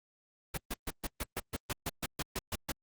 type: noise bursts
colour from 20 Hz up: pink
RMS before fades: -35 dBFS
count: 14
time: 0.54-2.72 s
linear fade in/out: 5 ms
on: 35 ms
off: 130 ms
effects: Opus 32 kbps